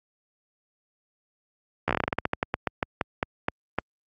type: slowing click train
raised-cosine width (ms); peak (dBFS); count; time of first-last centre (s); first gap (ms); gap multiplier
0.5; -8; 21; 1.88-3.786; 13; 1.18
effects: high-pass 60 Hz 12 dB/octave + Opus 48 kbps

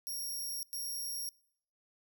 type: tone bursts at uneven times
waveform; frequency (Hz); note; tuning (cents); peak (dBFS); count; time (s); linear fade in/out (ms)
5% pulse; 5590; F8; +1; -31; 2; 0.07-0.63 / 0.73-1.29; 0
effects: noise-tail reverb RT60 0.7 s tail -25 dB re dry

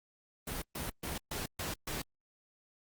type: noise bursts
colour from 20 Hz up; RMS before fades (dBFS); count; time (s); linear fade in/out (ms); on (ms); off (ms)
pink; -38; 6; 0.47-2.02; 5; 150; 130
effects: Opus 32 kbps

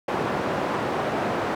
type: band-pass noise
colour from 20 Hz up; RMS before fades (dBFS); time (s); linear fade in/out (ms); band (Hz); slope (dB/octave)
white; -26; 0.08-1.55; 5; 140 to 910; 12
effects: none

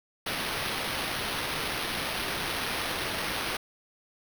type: noise with sample-and-hold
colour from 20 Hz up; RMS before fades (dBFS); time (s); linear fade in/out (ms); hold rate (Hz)
white; -32; 0.26-3.57; 5; 7350
effects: none

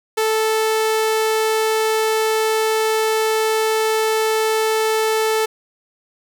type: tone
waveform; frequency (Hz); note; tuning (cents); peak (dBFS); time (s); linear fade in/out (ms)
sawtooth; 439; A4; -4; -12; 0.17-5.46; 10
effects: none

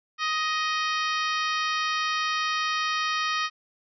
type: harmonic tone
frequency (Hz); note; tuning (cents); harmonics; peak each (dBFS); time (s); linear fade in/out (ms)
625; D#5; +8; 2 / 3 / 4 / 5 / 6 / 7 / 8 / 9; -27 / -31 / -33 / -35 / -37 / -38 / -39 / -40; 0.18-3.5; 50
effects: none

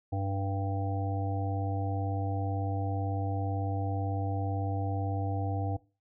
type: harmonic tone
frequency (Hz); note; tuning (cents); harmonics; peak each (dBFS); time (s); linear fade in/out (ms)
98; G2; 0; 1 / 3 / 5 / 7 / 8; -30 / -37 / -42 / -41 / -39; 0.12-5.77; 10
effects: noise-tail reverb RT60 0.3 s tail -18 dB re dry

